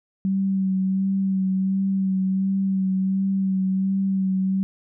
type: tone with vibrato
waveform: sine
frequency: 191.5 Hz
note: G3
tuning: 40 cents flat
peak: -19 dBFS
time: 0.25-4.63 s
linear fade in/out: 0 ms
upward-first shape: sine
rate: 1.4 Hz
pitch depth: 23 cents each way
effects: none